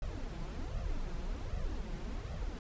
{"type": "noise with flanger", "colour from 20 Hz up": "brown", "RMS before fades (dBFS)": -38, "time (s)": [0.02, 2.59], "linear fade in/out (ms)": 2, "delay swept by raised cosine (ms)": [1.5, 5.9], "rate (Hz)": 1.3, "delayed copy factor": 0.7, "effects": ["resampled to 16000 Hz"]}